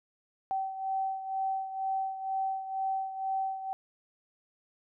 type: beating tone pair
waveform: sine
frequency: 769 / 771.1 Hz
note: G5 / G5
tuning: -33 / -29 cents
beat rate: 2.1 Hz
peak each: -31 / -37 dBFS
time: 0.51-3.73 s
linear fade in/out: 0 ms
effects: none